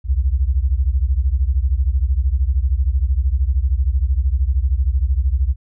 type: beating tone pair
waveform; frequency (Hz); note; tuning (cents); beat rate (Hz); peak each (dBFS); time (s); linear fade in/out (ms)
sine; 60.9 / 73.9; B1 / D2; -24 / +11; 13; -16 / -18; 0.04-5.56; 50
effects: none